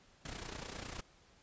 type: noise with amplitude modulation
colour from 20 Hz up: pink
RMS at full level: -42 dBFS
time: 0.25-1.01 s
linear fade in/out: 5 ms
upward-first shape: sine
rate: 29.9 Hz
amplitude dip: 70%
effects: pink hiss -65 dBFS RMS until 1.42 s + resampled to 16000 Hz

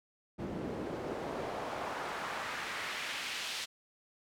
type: noise with band-pass filter sweep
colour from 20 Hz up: pink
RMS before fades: -39 dBFS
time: 0.38-3.66 s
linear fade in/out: 20 ms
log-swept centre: 250 to 3800 Hz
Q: 1.1
effects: none

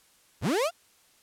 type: linear sweep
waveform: 35% pulse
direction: up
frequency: 59.7 to 720 Hz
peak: -22 dBFS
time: 0.41-0.71 s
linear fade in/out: 50 ms
effects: white hiss -62 dBFS RMS until 1.22 s + low-pass 12000 Hz 12 dB/octave

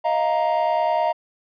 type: chord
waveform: triangle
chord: Eb suspended second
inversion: none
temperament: equal with one note detuned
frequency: 628.8 / 698.5 / 932.3 Hz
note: Eb5 / F5 / Bb5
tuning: +18 / 0 / 0 cents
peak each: -20 dBFS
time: 0.04-1.13 s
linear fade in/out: 20 ms
effects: tanh soft clip ceiling -9 dBFS + resampled to 11025 Hz

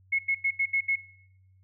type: tone bursts at uneven times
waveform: sine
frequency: 2180 Hz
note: C#7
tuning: 29 cents flat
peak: -22 dBFS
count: 6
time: 0.12-0.19 / 0.28-0.35 / 0.44-0.51 / 0.59-0.66 / 0.73-0.81 / 0.88-0.96 s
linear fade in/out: 10 ms
effects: noise-tail reverb RT60 0.8 s tail -20 dB re dry + added 94 Hz sine -57 dBFS peak until 1.63 s

